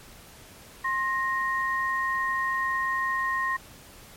sine tone pair together, 1060.7 / 1864.7 Hz, C6 / A#6, +23 / 0 cents, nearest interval minor seventh, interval 977 cents, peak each -27 dBFS, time 0.84-3.57 s, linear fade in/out 10 ms, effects pink hiss -49 dBFS RMS until 4.16 s + MP3 64 kbps

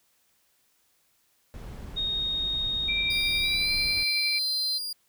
brown noise, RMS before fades -39 dBFS, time 1.54-4.03 s, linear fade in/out 0 ms
sine tone with pitch glide, 3721 to 4129 Hz, A#7 to C8, -4 to -24 cents, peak -26 dBFS, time 1.96-4.79 s, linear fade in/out 20 ms, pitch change +180 cents, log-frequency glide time 3.38-3.7 s
sine tone with tremolo, 2349 Hz, D7, in tune, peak -26 dBFS, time 2.88-4.39 s, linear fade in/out 10 ms, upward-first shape sine, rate 11 Hz, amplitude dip 30%
40% pulse tone, 4826 Hz, D8, 46 cents sharp, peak -30 dBFS, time 3.1-4.93 s, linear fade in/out 5 ms
effects white hiss -68 dBFS RMS until 5.08 s

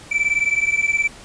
triangle beating tone pair, 2313 / 2332 Hz, D7 / D7, -27 / -13 cents, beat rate 19 Hz, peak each -18 / -18 dBFS, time 0.11-1.08 s, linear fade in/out 10 ms, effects pink hiss -41 dBFS RMS until 1.24 s + resampled to 22050 Hz

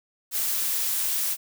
blue noise, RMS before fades -26 dBFS, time 0.31-1.37 s, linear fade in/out 50 ms, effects none

